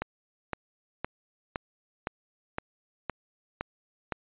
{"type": "click train", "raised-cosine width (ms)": 0.5, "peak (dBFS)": -15, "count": 9, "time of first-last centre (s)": [0.02, 4.123], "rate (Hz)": 1.95, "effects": ["resampled to 8000 Hz"]}